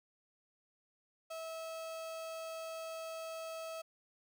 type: tone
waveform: 35% pulse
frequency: 649 Hz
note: E5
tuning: 27 cents flat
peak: -40 dBFS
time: 1.3-3.82 s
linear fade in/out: 10 ms
effects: none